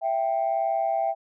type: tone pair together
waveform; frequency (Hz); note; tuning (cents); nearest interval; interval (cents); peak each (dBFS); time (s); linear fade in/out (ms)
sine; 662.6 / 784; E5 / G5; +9 / 0; minor third; 291; -24; 0.01-1.15; 50
effects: tanh soft clip ceiling -16 dBFS